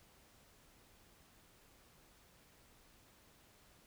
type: silence
effects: pink hiss -66 dBFS RMS until 3.86 s